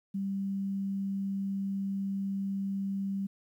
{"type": "tone", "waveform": "sine", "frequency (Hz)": 196, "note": "G3", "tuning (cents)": 0, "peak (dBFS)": -30, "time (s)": [0.14, 3.27], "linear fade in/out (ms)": 10, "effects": ["11-bit"]}